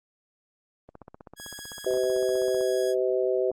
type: click train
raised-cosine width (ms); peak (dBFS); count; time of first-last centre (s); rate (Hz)
1; -29; 28; 0.89-2.61; 15.7
type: tone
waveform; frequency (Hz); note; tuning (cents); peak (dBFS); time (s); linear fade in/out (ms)
10% pulse; 1661.2; G#6; 0; -30; 1.36-2.95; 50
type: harmonic tone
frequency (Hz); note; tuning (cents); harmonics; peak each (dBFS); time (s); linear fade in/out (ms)
127.5; C3; -44; 3 / 4 / 5; -25 / -27 / -29; 1.86-3.51; 5
effects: Opus 24 kbps